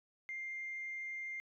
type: tone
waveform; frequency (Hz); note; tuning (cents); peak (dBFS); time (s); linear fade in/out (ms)
sine; 2104; C7; +9; -39; 0.29-1.4; 0
effects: tanh soft clip ceiling -35 dBFS